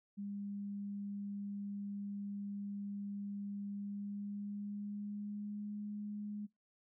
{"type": "tone with pitch glide", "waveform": "sine", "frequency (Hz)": [201.7, 207.6], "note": ["G3", "G#3"], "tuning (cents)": [50, 0], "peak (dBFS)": -40, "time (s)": [0.17, 6.47], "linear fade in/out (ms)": 20, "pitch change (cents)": 50, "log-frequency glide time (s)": [3.73, 5.75], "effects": ["noise-tail reverb RT60 0.2 s tail -24 dB re dry"]}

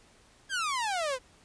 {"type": "exponential sweep", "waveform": "sawtooth", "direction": "down", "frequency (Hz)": [1658, 489], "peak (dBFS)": -25, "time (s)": [0.49, 1.19], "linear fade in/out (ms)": 50, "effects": ["pink hiss -60 dBFS RMS until 1.44 s", "resampled to 22050 Hz"]}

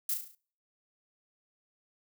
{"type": "noise with echo", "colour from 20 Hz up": "violet", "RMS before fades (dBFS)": -31, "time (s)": [0.09, 0.14], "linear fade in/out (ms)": 2, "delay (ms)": 35, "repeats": 6, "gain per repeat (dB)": -5, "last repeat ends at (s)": 0.35, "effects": ["noise-tail reverb RT60 0.5 s tail -26 dB re dry"]}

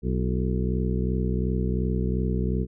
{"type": "harmonic tone with a mistuned harmonic", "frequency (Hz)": 62.8, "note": "B1", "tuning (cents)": 30, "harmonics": [1, 2, 3, 4, 5, 6, 7], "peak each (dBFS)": [-26, -29, -28, -34, -39, -34, -35], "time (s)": [0.02, 2.67], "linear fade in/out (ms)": 50, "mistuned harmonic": 5, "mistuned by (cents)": 97, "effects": []}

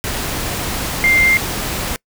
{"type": "tone in noise", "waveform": "sine", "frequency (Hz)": 2101, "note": "C7", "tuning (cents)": 7, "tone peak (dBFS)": -10, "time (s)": [1.04, 1.37], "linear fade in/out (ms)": 0, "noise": "pink", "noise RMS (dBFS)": -22, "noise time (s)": [0.04, 1.96], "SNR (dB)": 9, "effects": ["noise-tail reverb RT60 0.1 s tail -25 dB re dry"]}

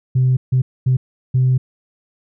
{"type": "tone bursts at uneven times", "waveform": "sine", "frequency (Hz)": 128.6, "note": "C3", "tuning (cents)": -30, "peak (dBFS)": -10, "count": 4, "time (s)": [[0.15, 0.37], [0.52, 0.62], [0.86, 0.97], [1.34, 1.58]], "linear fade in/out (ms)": 10, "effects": ["tanh soft clip ceiling -8 dBFS"]}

